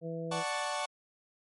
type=harmonic tone; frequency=165 Hz; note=E3; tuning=2 cents sharp; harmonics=1 / 2 / 3 / 4; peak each=-38 / -44 / -38 / -46 dBFS; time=0.01-0.44 s; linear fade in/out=50 ms
type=chord; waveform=sawtooth; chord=D major seventh; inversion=none; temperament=equal; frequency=587.3 / 740 / 880 / 1108.7 Hz; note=D5 / F#5 / A5 / C#6; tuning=0 / 0 / 0 / 0 cents; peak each=-34 dBFS; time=0.31-0.86 s; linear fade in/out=10 ms
effects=MP3 48 kbps